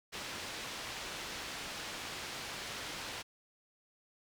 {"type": "low-pass noise", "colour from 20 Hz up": "white", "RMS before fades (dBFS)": -43, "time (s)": [0.12, 3.23], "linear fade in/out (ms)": 20, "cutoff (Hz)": 4400, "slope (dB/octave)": 12, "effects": []}